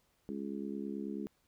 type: harmonic tone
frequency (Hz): 69.3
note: C#2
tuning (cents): 0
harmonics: 3 / 4 / 5 / 6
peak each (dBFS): -40 / -42 / -44 / -46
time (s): 0.29-1.27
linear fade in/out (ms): 0
effects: pink hiss -74 dBFS RMS until 1.47 s